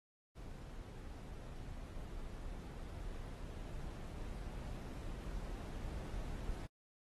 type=noise with level ramp; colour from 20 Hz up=brown; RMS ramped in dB=-49 to -43 dBFS; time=0.35-6.67 s; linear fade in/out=20 ms; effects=AAC 32 kbps